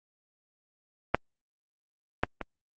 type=clicks; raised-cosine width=0.5 ms; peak=-6 / -8 / -18 dBFS; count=3; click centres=1.146 / 2.235 / 2.413 s; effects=Opus 24 kbps

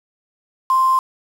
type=tone with quantisation; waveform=sine; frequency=1046.5 Hz; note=C6; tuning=in tune; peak=-12 dBFS; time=0.7-0.99 s; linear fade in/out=2 ms; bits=5; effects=low-pass 12000 Hz 12 dB/octave

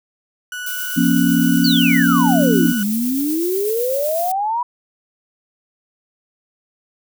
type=tone; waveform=35% pulse; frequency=1476 Hz; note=F#6; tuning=5 cents flat; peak=-24 dBFS; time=0.52-2.83 s; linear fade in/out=2 ms
type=noise with tremolo; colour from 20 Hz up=violet; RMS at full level=-26 dBFS; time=0.66-4.32 s; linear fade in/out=5 ms; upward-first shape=sine; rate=8 Hz; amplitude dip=25%
type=chord; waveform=sine; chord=Bb minor; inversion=second; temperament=equal with one note detuned; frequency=174.61 / 238.4 / 277.2 Hz; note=F3 / Bb3 / Db4; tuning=0 / +39 / 0 cents; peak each=-18 / -16 / -16 dBFS; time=0.96-2.73 s; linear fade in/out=20 ms
type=exponential two-way sweep; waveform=sine; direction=down then up; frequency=4699 to 198.9 to 990 Hz; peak=-17 dBFS; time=1.64-4.63 s; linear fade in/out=5 ms; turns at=2.82 s
effects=none

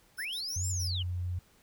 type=tone with tremolo; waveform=10% pulse; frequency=5320 Hz; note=E8; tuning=15 cents sharp; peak=-36 dBFS; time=0.17-0.91 s; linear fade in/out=20 ms; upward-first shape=square; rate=6.4 Hz; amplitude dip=70%
type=linear two-way sweep; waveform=sine; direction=up then down; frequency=1398 to 7600 to 2782 Hz; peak=-34 dBFS; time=0.18-1.03 s; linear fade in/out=10 ms; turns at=0.68 s
type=tone with pitch glide; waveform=sine; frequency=89.9 to 89.33 Hz; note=F#2 to F2; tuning=-49 to +40 cents; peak=-31 dBFS; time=0.56-1.39 s; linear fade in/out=5 ms; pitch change=-11 cents; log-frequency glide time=0.94-1.05 s
effects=pink hiss -64 dBFS RMS until 1.62 s

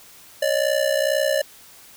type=ring-modulated tone; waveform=square; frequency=585 Hz; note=D5; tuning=7 cents flat; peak=-16 dBFS; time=0.42-1.42 s; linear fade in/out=5 ms; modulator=31.1 Hz; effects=white hiss -47 dBFS RMS until 1.96 s

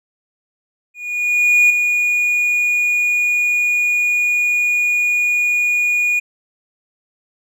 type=tone with ADSR envelope; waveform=triangle; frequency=2447 Hz; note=D#7; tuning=29 cents flat; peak=-6 dBFS; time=0.94-6.2 s; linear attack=760 ms; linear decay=5 ms; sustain=-6 dB; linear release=14 ms; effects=none

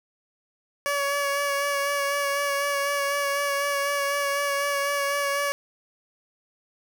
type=tone with vibrato; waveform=15% pulse; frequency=566 Hz; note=C#5; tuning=36 cents sharp; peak=-17 dBFS; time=0.86-5.52 s; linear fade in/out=0 ms; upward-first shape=sine; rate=4 Hz; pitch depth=19 cents each way; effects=none

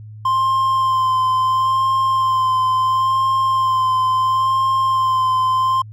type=tone with vibrato; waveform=triangle; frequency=1046.5 Hz; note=C6; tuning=in tune; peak=-12 dBFS; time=0.25-5.82 s; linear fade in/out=5 ms; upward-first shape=sine; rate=0.73 Hz; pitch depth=21 cents each way; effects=added 107 Hz sine -33 dBFS peak until 5.92 s

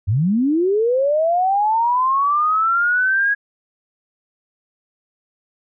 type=linear sweep; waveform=sine; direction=up; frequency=87.31 to 1661.2 Hz; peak=-14 dBFS; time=0.07-3.35 s; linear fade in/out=20 ms; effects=none

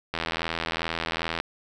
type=click train; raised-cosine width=0.3 ms; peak=-11 dBFS; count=105; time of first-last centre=0.14-1.401 s; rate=82.5 Hz; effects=none

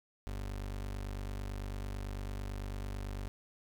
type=tone; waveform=30% pulse; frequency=49 Hz; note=G1; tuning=in tune; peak=-35 dBFS; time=0.27-3.28 s; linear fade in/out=0 ms; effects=none

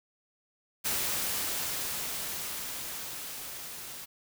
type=noise with level ramp; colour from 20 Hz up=white; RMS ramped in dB=-30 to -43 dBFS; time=0.84-4.06 s; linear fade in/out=20 ms; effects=none

